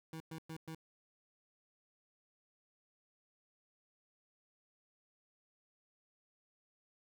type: tone bursts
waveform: 25% pulse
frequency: 160.6 Hz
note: E3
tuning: 45 cents flat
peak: -40 dBFS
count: 4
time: 0.13-0.748 s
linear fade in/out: 2 ms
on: 72 ms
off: 110 ms
effects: none